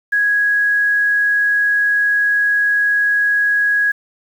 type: tone with quantisation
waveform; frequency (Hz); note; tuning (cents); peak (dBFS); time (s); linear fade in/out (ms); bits
sine; 1661.2; G#6; 0; -12; 0.12-3.92; 10; 7
effects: none